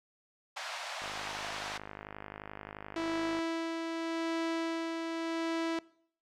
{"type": "high-pass noise", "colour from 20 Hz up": "pink", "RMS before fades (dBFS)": -38, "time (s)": [0.56, 1.78], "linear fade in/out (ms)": 10, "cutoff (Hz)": 610, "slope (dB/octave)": 48}
{"type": "click train", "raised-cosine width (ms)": 0.5, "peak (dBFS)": -27, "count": 123, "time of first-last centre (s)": [1.02, 3.389], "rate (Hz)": 51.5}
{"type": "tone with tremolo", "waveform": "sawtooth", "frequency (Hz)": 329.1, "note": "E4", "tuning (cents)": -3, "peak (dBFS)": -27, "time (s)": [2.96, 5.79], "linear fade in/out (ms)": 2, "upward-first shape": "sine", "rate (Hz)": 0.85, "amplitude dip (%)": 35}
{"effects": ["noise-tail reverb RT60 0.6 s tail -22 dB re dry", "low-pass 5000 Hz 12 dB/octave"]}